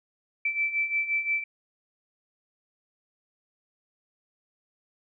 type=beating tone pair; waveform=sine; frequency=2322 / 2327.7 Hz; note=D7 / D7; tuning=-20 / -16 cents; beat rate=5.7 Hz; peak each=-31 / -26 dBFS; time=0.45-1.44 s; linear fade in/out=5 ms; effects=none